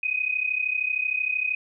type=tone pair together; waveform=sine; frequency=2489 / 2522 Hz; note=D#7 / D#7; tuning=0 / +23 cents; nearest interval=unison; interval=23 cents; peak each=-26 dBFS; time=0.03-1.55 s; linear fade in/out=5 ms; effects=none